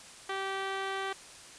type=tone with low-pass filter; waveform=15% pulse; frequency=387.8 Hz; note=G4; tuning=19 cents flat; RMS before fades=-35 dBFS; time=0.29-1.13 s; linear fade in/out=5 ms; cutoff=2700 Hz; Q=4.4; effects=white hiss -50 dBFS RMS until 1.58 s + resampled to 22050 Hz